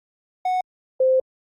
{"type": "tone pair in turn", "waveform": ["triangle", "sine"], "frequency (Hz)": [737, 520.1], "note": ["F#5", "C5"], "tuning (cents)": [-7, -10], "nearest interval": "tritone", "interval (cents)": 603, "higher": "first", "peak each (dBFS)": [-17, -14], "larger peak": "second", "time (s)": [[0.45, 0.61], [1, 1.2]], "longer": "second", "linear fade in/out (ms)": 5, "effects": ["Opus 48 kbps"]}